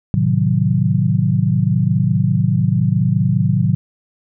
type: chord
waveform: sine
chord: A diminished seventh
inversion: none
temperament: equal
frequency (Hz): 110 / 130.81 / 155.56 / 185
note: A2 / C3 / Eb3 / Gb3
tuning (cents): 0 / 0 / 0 / 0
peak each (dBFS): -18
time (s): 0.14-3.75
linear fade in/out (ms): 0
effects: none